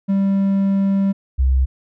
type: tone pair in turn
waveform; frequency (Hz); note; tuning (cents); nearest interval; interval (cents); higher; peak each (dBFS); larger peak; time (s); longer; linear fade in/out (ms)
triangle / sine; 196 / 65.41; G3 / C2; 0 / 0; octave + perfect fifth; 1900; first; -12; neither; 0.08-1.13 / 1.38-1.66; first; 20
effects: none